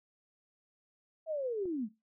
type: linear sweep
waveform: sine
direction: down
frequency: 659.3 to 196 Hz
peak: -32 dBFS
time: 1.26-1.89 s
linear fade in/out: 50 ms
type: click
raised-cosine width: 2 ms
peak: -37 dBFS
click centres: 1.656 s
effects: noise-tail reverb RT60 0.2 s tail -17 dB re dry